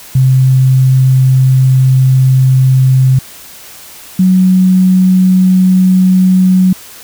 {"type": "tone pair in turn", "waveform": "sine", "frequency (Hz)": [130.81, 185.53], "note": ["C3", "F#3"], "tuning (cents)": [0, 5], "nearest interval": "tritone", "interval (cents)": 605, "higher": "second", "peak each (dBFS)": -4, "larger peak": "neither", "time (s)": [[0.15, 3.19], [4.19, 6.73]], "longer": "first", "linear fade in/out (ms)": 5, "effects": ["white hiss -33 dBFS RMS until 7.03 s"]}